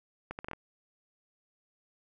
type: accelerating click train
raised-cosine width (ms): 0.5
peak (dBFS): -23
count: 6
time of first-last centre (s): 0.31-0.533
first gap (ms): 79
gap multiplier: 0.71
effects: none